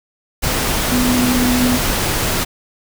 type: tone in noise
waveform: sine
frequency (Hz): 248.4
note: B3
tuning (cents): +10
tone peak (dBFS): -14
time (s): 0.91-1.79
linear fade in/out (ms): 20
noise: pink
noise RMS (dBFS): -18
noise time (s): 0.42-2.45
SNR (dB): +1
effects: none